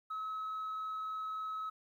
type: tone with frequency modulation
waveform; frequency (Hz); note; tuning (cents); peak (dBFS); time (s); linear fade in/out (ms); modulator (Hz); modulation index
sine; 1286; E6; -43; -35; 0.1-1.7; 10; 23.6; 0.25
effects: tanh soft clip ceiling -35 dBFS + 12-bit